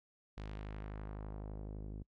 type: tone with low-pass filter sweep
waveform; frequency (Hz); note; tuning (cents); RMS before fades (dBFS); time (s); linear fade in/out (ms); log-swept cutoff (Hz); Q
sawtooth; 51.91; G#1; 0; -45; 0.37-2.03; 10; 4400 to 310; 0.99
effects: noise-tail reverb RT60 0.1 s tail -25 dB re dry

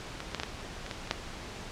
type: clicks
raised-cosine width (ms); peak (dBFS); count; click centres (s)
0.2; -20 / -27 / -14 / -14 / -14 / -22 / -17 / -26 / -9; 9; 0.204 / 0.315 / 0.347 / 0.399 / 0.434 / 0.864 / 0.912 / 1.074 / 1.111
effects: pink hiss -42 dBFS RMS until 1.71 s + low-pass 6000 Hz 12 dB/octave

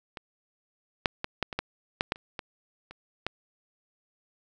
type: clicks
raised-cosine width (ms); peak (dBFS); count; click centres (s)
0.3; -22 / -6 / -14 / -10 / -20 / -12 / -8 / -10 / -30 / -18 / -28 / -13; 12; 0.172 / 1.058 / 1.244 / 1.427 / 1.528 / 1.59 / 2.009 / 2.121 / 2.159 / 2.392 / 2.91 / 3.266
effects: none

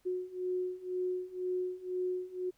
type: beating tone pair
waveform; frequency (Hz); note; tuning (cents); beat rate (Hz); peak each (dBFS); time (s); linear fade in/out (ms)
sine; 364.1 / 366.1; F#4 / F#4; -28 / -18; 2; -37 / -35; 0.05-2.51; 20
effects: pink hiss -72 dBFS RMS until 2.57 s

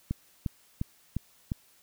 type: click train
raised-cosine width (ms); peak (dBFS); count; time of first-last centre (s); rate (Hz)
5; -17; 5; 0.11-1.518; 2.84
effects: white hiss -62 dBFS RMS until 1.82 s

